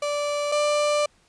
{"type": "tone pair in turn", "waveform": "35% pulse", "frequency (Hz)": [584, 591.5], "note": ["D5", "D5"], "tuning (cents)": [-10, 12], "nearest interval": "unison", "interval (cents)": 22, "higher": "second", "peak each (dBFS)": [-22, -18], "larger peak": "second", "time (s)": [[0.02, 0.52], [0.52, 1.06]], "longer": "second", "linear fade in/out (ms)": 5, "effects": ["pink hiss -61 dBFS RMS until 1.28 s", "resampled to 22050 Hz"]}